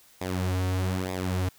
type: tone with flanger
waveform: sawtooth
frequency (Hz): 92.5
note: F#2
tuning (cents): 0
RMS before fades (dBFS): -28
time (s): 0.21-1.49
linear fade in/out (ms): 5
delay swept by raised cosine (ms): 0.68 to 5.98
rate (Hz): 1.1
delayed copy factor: -0.75
effects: white hiss -57 dBFS RMS until 1.58 s